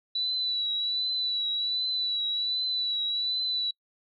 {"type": "tone with vibrato", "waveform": "sine", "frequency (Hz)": 3951, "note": "B7", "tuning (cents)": 0, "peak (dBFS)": -26, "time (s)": [0.15, 3.71], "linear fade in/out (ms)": 5, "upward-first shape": "triangle", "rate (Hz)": 1.3, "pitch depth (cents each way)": 42, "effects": ["noise-tail reverb RT60 0.1 s tail -24 dB re dry"]}